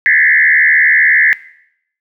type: tone with frequency modulation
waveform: sine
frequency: 1891 Hz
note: A#6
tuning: 24 cents sharp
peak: -6 dBFS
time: 0.06-1.33 s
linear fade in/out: 0 ms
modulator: 76.4 Hz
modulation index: 2.9
effects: noise-tail reverb RT60 0.7 s tail -18 dB re dry